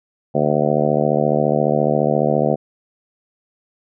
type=harmonic tone; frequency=74.5 Hz; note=D2; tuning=25 cents sharp; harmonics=2 / 3 / 4 / 5 / 6 / 7 / 8 / 9 / 10; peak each=-22 / -22 / -27 / -24 / -24 / -21 / -23 / -22 / -26 dBFS; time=0.34-2.56 s; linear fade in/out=20 ms; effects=none